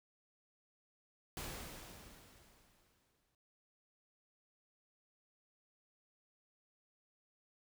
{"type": "noise with exponential decay", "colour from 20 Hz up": "pink", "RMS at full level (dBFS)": -43, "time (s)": [1.37, 3.35], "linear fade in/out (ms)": 1, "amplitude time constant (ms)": 430, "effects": []}